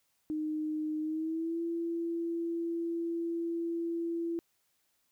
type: tone with pitch glide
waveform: sine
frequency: 308.3 to 336.2 Hz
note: D#4 to E4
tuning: -16 to +34 cents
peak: -31 dBFS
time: 0.3-4.39 s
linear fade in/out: 0 ms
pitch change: +150 cents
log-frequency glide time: 1-1.61 s
effects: white hiss -75 dBFS RMS until 5.11 s